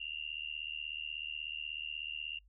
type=tone with amplitude modulation; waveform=sine; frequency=2794 Hz; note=F7; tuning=in tune; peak=-34 dBFS; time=0-2.39 s; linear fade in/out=10 ms; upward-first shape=sine; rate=76.4 Hz; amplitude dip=100%; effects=noise-tail reverb RT60 0.1 s tail -26 dB re dry + added 50 Hz sine -61 dBFS peak until 2.48 s